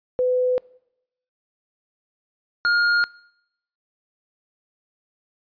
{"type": "tone pair in turn", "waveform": ["sine", "square"], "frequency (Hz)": [503, 1419], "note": ["B4", "F6"], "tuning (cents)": [32, 27], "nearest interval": "octave + tritone", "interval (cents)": 1795, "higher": "second", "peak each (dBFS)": -17, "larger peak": "neither", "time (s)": [[0.19, 0.58], [2.65, 3.04]], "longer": "neither", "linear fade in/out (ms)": 0, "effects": ["noise-tail reverb RT60 0.8 s tail -24 dB re dry", "resampled to 11025 Hz"]}